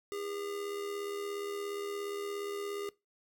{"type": "tone with amplitude modulation", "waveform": "square", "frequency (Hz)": 404.9, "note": "G#4", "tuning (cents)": -44, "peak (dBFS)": -35, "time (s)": [0.12, 2.89], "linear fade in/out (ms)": 0, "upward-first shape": "sine", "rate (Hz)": 77.1, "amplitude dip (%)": 50, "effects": ["noise-tail reverb RT60 0.2 s tail -19 dB re dry"]}